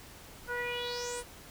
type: tone with low-pass filter sweep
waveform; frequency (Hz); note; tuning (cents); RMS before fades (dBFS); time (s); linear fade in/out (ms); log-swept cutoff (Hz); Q
sawtooth; 485.2; B4; -31; -36; 0.47-1.24; 50; 1400 to 10000; 6.1
effects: added 76 Hz sine -61 dBFS peak until 1.5 s + pink hiss -51 dBFS RMS until 1.5 s